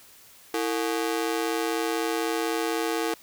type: ring-modulated tone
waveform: sawtooth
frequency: 392 Hz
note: G4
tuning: in tune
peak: -18 dBFS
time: 0.54-3.14 s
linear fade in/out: 2 ms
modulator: 62 Hz
effects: white hiss -52 dBFS RMS until 3.22 s